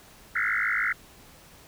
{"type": "tone with frequency modulation", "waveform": "sine", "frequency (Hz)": 1740, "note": "A6", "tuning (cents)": -20, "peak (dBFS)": -23, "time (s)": [0.35, 0.93], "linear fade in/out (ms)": 10, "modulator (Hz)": 52.9, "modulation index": 7.2, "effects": ["pink hiss -52 dBFS RMS until 1.67 s"]}